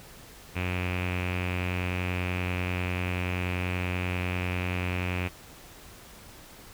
sawtooth tone with low-pass filter, 90.3 Hz, F#2, 42 cents flat, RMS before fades -30 dBFS, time 0.55-5.29 s, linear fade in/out 20 ms, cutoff 2500 Hz, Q 6.6, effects pink hiss -49 dBFS RMS until 6.73 s

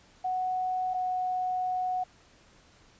sine tone pair in turn, 740 / 736.1 Hz, F#5 / F#5, 0 / -9 cents, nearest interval unison, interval 9 cents, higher first, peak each -27 dBFS, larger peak neither, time 0.24-0.94 / 0.94-2.04 s, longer second, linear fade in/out 10 ms, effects pink hiss -59 dBFS RMS until 2.99 s + resampled to 16000 Hz

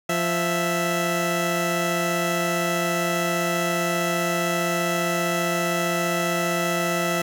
15% pulse tone pair together, 173.62 / 659.3 Hz, F3 / E5, -10 / 0 cents, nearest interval octave + major seventh, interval 2310 cents, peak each -18 dBFS, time 0.09-7.22 s, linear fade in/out 5 ms, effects none

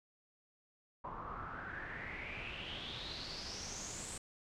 pink noise with low-pass filter sweep, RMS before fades -45 dBFS, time 1.04-4.18 s, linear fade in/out 5 ms, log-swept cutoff 1000 to 8300 Hz, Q 6.7, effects none

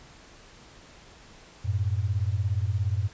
sine beating tone pair, 92.5 / 109.5 Hz, F#2 / A2, 0 / -8 cents, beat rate 17 Hz, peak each -26 / -27 dBFS, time 1.64-3.09 s, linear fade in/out 20 ms, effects pink hiss -51 dBFS RMS until 3.13 s + resampled to 16000 Hz

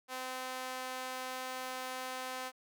sawtooth tone with high-pass filter, 257.1 Hz, C4, 30 cents flat, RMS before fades -41 dBFS, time 0.08-2.52 s, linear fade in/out 50 ms, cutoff 730 Hz, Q 0.98, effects none

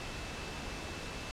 sine tone in noise, 2637 Hz, E7, in tune, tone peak -51 dBFS, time 0-1.31 s, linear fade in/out 0 ms, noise pink, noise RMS -41 dBFS, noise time 0-1.31 s, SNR -13 dB, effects low-pass 6000 Hz 12 dB/octave

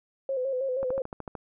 sine tone with vibrato, 523 Hz, C5, 1 cent flat, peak -26 dBFS, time 0.29-1.02 s, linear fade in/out 2 ms, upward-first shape square, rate 6.3 Hz, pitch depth 56 cents each way
click train, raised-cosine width 1 ms, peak -22 dBFS, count 8, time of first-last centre 0.83-1.352 s, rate 13.4 Hz
effects none

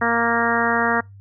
harmonic tone, 233.1 Hz, A#3, in tune, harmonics 1 / 2 / 3 / 4 / 5 / 6 / 7 / 8, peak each -25 / -25 / -25 / -25 / -25 / -25 / -25 / -25 dBFS, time 0.01-1.01 s, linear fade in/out 10 ms, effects noise-tail reverb RT60 0.2 s tail -26 dB re dry + added 99 Hz sine -40 dBFS peak until 1.2 s

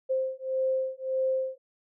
sine beating tone pair, 523.3 / 525 Hz, C5 / C5, 0 / +6 cents, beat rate 1.7 Hz, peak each -29 dBFS, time 0.09-1.58 s, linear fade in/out 20 ms, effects none

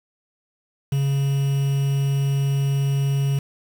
triangle tone with quantisation, 138.59 Hz, C#3, in tune, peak -16 dBFS, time 0.92-3.39 s, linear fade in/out 5 ms, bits 6, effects none

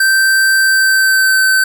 square tone with pitch glide, 1559 to 1537.5 Hz, G6 to G6, -10 to -34 cents, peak -9 dBFS, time 0-1.64 s, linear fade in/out 5 ms, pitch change -24 cents, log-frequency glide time 0.58-1.42 s, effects none

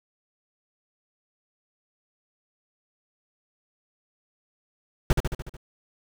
brown noise with echo, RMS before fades -17 dBFS, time 5.1-5.13 s, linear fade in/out 2 ms, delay 73 ms, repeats 6, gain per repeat -4 dB, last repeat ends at 5.568 s, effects none

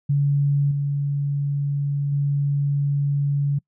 sine tone with level steps, 142.2 Hz, C#3, 45 cents sharp, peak -16 / -20 / -18 dBFS, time 0.09-3.59 s, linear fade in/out 10 ms, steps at 0.71 / 2.12 s, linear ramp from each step 5 ms, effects noise-tail reverb RT60 0.1 s tail -26 dB re dry

